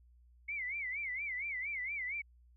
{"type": "tone with vibrato", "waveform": "sine", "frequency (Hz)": 2159, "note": "C#7", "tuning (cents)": -46, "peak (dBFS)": -36, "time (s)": [0.48, 2.22], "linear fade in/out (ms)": 10, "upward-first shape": "sine", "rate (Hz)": 4.3, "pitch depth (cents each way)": 160, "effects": ["added 60 Hz sine -60 dBFS peak until 2.56 s"]}